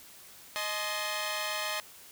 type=chord; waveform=10% pulse; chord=Ab major; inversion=second; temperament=equal with one note detuned; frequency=622.3 / 852 / 1046.5 Hz; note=Eb5 / Ab5 / C6; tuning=0 / +44 / 0 cents; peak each=-26 / -29 / -29 dBFS; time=0.56-1.8 s; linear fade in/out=0 ms; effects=white hiss -52 dBFS RMS until 2.11 s